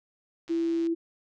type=click train; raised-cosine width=0.2 ms; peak=-32 dBFS; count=54; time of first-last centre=0.48-0.87 s; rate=136 Hz
type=tone; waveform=sine; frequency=332.8 Hz; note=E4; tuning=17 cents sharp; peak=-24 dBFS; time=0.49-0.95 s; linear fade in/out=20 ms
effects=none